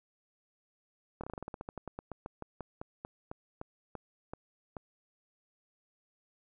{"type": "slowing click train", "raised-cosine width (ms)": 1, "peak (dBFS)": -26, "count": 25, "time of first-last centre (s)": [1.21, 4.768], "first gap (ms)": 26, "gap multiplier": 1.13, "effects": []}